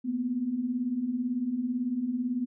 sine beating tone pair, 232.4 / 250.4 Hz, A#3 / B3, -5 / +24 cents, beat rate 18 Hz, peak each -34 / -28 dBFS, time 0.04-2.46 s, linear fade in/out 20 ms, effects none

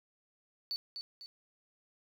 sine tone with echo, 4493 Hz, C#8, 23 cents sharp, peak -32 dBFS, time 0.71-0.76 s, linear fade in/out 0 ms, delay 250 ms, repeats 2, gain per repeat -7 dB, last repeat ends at 1.26 s, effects tanh soft clip ceiling -31 dBFS + 11-bit

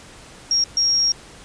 sine tone bursts at uneven times, 5588 Hz, F8, in tune, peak -15 dBFS, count 2, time 0.51-0.64 / 0.77-1.12 s, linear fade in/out 2 ms, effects pink hiss -43 dBFS RMS until 1.44 s + resampled to 22050 Hz

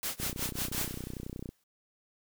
white noise with tremolo, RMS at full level -33 dBFS, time 0.03-0.87 s, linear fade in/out 0 ms, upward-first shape sine, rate 5.5 Hz, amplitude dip 95%
click train, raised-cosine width 3 ms, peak -26 dBFS, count 41, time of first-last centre 0.2-1.49 s, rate 31 Hz
white noise with exponential decay, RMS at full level -36 dBFS, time 0.72-1.64 s, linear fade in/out 5 ms, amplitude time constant 200 ms
effects none

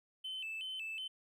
triangle tone with vibrato, 2840 Hz, F7, 28 cents sharp, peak -37 dBFS, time 0.24-1.08 s, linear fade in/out 10 ms, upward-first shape square, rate 2.7 Hz, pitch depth 130 cents each way, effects tanh soft clip ceiling -35 dBFS

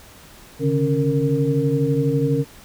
sine tone cluster, 136.9 / 149 / 276 / 462 Hz, C#3 / D3 / C#4 / A#4, -21 / +25 / -7 / -16 cents, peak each -22 dBFS, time 0.59-2.45 s, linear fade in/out 50 ms, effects pink hiss -45 dBFS RMS until 2.64 s

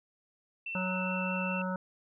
sine tone with vibrato, 2678 Hz, E7, 27 cents sharp, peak -35 dBFS, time 0.66-1.62 s, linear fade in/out 5 ms, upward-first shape triangle, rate 4.8 Hz, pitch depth 10 cents each way
harmonic tone, 185 Hz, F#3, in tune, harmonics 1 / 3 / 5 / 7 / 8, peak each -33 / -38 / -40 / -41 / -42 dBFS, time 0.75-1.76 s, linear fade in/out 2 ms
effects none

